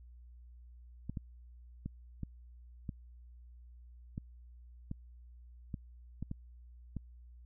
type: clicks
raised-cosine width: 5 ms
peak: -26 dBFS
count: 11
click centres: 1.096 / 1.172 / 1.86 / 2.233 / 2.892 / 4.179 / 4.914 / 5.742 / 6.226 / 6.314 / 6.967 s
effects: added 60 Hz sine -52 dBFS peak until 7.45 s